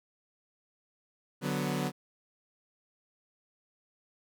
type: chord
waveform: sawtooth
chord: B minor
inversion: first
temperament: equal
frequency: 146.83 / 185 / 246.9 Hz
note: D3 / F#3 / B3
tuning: 0 / 0 / 0 cents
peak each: -30 / -30 / -31 dBFS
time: 1.41-1.92 s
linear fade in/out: 50 ms
effects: none